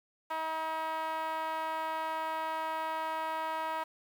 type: tone with band-pass filter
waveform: 5% pulse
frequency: 318.8 Hz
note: D#4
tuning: 42 cents sharp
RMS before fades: -35 dBFS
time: 0.3-3.84 s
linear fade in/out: 10 ms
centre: 890 Hz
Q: 3
effects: 9-bit